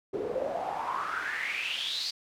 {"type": "noise with band-pass filter sweep", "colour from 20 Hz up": "pink", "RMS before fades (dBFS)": -33, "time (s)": [0.13, 2.11], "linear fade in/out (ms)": 10, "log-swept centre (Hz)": [380, 4700], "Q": 7.2, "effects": []}